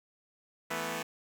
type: chord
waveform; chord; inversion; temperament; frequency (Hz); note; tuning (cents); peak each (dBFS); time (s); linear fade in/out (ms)
5% pulse; E suspended fourth; none; equal; 164.81 / 220 / 246.9; E3 / A3 / B3; 0 / 0 / 0; -27; 0.7-1.03; 10
effects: none